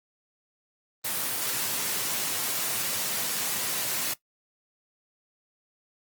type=high-pass noise; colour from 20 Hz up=white; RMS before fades=-29 dBFS; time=1.04-4.14 s; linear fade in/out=10 ms; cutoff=100 Hz; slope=96 dB/octave; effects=noise-tail reverb RT60 0.1 s tail -17 dB re dry + Opus 24 kbps